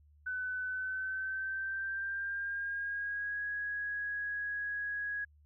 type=tone with pitch glide; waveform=sine; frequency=1506 to 1661.4 Hz; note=F#6 to G#6; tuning=+30 to 0 cents; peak=-34 dBFS; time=0.26-5.25 s; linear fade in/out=10 ms; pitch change=+170 cents; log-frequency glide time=0.64-3.44 s; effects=added 74 Hz sine -60 dBFS peak until 5.45 s